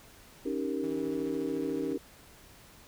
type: chord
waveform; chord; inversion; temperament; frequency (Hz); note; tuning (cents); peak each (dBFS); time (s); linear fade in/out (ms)
sine; Eb dominant seventh; third; equal; 277.2 / 311.1 / 392 / 466.2; Db4 / Eb4 / G4 / Bb4; 0 / 0 / 0 / 0; -34 / -35 / -36 / -37; 0.45-1.98; 10
type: tone with tremolo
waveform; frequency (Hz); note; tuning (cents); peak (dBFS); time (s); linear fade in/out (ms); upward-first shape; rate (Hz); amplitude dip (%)
sawtooth; 162.4; E3; -26; -40; 0.83-1.93; 5; triangle; 14; 40
effects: pink hiss -55 dBFS RMS until 2.87 s